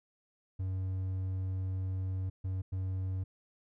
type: tone bursts at uneven times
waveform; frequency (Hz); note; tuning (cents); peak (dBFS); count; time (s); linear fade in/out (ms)
triangle; 94; F#2; +28; -30; 3; 0.59-2.3 / 2.44-2.62 / 2.72-3.24; 10
effects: none